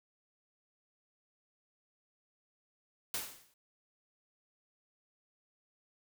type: noise with exponential decay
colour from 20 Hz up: white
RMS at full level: -34 dBFS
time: 3.14-3.54 s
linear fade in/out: 2 ms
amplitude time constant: 86 ms
effects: none